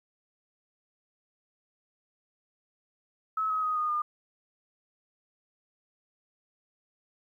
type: tone with pitch steps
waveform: sine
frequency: 1292 / 1271.3 / 1250.9 / 1230.8 / 1211.1 Hz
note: E6 / D#6 / D#6 / D#6 / D#6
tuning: -35 / +37 / +9 / -19 / -47 cents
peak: -26 dBFS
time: 3.37-4.02 s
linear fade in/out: 5 ms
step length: 130 ms
effects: 11-bit